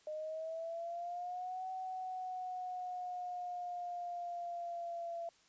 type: linear two-way sweep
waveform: sine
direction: up then down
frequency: 610 to 752 to 677 Hz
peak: -39 dBFS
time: 0.07-5.29 s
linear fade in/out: 2 ms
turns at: 1.68 s
effects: white hiss -68 dBFS RMS until 5.48 s + resampled to 16000 Hz